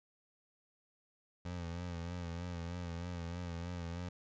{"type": "tone with vibrato", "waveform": "25% pulse", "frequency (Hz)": 86.5, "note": "F2", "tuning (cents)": -16, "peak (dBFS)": -36, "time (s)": [1.45, 4.09], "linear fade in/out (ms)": 5, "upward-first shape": "sine", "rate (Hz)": 3.2, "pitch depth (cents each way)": 52, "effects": ["resampled to 16000 Hz"]}